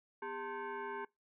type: tone with frequency modulation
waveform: sine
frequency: 246.9 Hz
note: B3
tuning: in tune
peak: -39 dBFS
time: 0.22-1.05 s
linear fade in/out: 5 ms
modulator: 650 Hz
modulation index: 2.1
effects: noise-tail reverb RT60 0.2 s tail -23 dB re dry